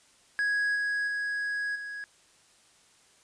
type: tone with level steps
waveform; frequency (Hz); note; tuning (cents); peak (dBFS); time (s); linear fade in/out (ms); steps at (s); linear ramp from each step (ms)
triangle; 1661.2; G#6; 0; -23 / -25 / -27 / -34; 0.39-2.04; 0; 0.75 / 1.07 / 1.75; 10
effects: white hiss -61 dBFS RMS until 3.23 s + resampled to 22050 Hz